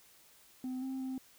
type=tone with pitch steps; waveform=sine; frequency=256.2 / 263.9 / 261.1 Hz; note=C4 / C4 / C4; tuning=-36 / +15 / -3 cents; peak=-33 dBFS; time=0.64-1.18 s; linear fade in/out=2 ms; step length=180 ms; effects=tanh soft clip ceiling -35 dBFS + white hiss -62 dBFS RMS until 1.38 s